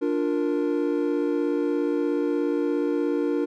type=chord; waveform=triangle; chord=Bb major; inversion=first; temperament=equal with one note detuned; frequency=293.7 / 350.6 / 466.2 Hz; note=D4 / F4 / Bb4; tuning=0 / +7 / 0 cents; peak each=-23 / -25 / -25 dBFS; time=0.01-3.46 s; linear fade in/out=20 ms; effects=none